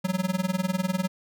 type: tone with tremolo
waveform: square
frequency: 185.7 Hz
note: F#3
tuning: 7 cents sharp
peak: -21 dBFS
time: 0.04-1.08 s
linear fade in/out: 10 ms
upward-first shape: triangle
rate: 20 Hz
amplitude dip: 100%
effects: none